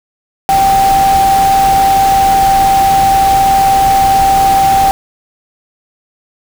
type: tone in noise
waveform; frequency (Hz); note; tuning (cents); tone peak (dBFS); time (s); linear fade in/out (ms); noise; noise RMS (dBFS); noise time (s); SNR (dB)
sine; 781; G5; -7; -6; 0.49-4.91; 0; pink; -19; 0.49-4.91; +10
effects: none